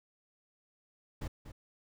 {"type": "noise with echo", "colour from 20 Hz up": "brown", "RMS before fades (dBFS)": -37, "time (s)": [1.21, 1.28], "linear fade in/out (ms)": 10, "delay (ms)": 240, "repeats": 1, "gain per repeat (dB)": -10, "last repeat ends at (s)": 1.52, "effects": []}